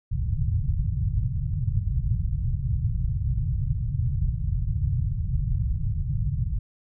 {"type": "low-pass noise", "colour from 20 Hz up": "white", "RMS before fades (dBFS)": -25, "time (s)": [0.11, 6.59], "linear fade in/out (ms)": 10, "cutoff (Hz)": 140, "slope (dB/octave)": 48, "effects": []}